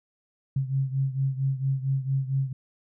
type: beating tone pair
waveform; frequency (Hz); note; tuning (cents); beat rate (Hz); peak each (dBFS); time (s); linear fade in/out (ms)
sine; 133.8 / 138.2; C3 / C#3; +39 / -5; 4.4; -25 / -29; 0.56-2.53; 5
effects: none